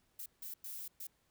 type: noise bursts at uneven times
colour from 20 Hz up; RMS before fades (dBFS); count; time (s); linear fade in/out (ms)
violet; -45; 4; 0.19-0.26 / 0.42-0.54 / 0.64-0.88 / 1-1.07; 5
effects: pink hiss -75 dBFS RMS until 1.3 s